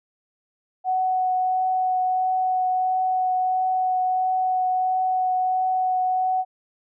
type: tone with vibrato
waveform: sine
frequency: 743 Hz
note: F#5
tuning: 7 cents sharp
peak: -19 dBFS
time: 0.84-6.45 s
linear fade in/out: 50 ms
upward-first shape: triangle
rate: 1.5 Hz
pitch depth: 10 cents each way
effects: none

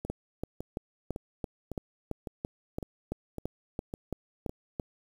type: two click trains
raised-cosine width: 2 ms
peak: -19 / -23 dBFS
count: 15 / 9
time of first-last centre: 0.1-4.798 / 0.05-4.494 s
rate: 2.98 / 1.8 Hz
effects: 8-bit

